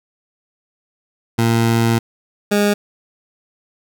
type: tone pair in turn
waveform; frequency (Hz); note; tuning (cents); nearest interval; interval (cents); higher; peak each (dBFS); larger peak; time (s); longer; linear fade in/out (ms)
20% pulse; 115.3 / 205.4; A#2 / G#3; -19 / -19; minor seventh; 1000; second; -8; neither; 1.38-1.99 / 2.51-2.74; first; 10
effects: none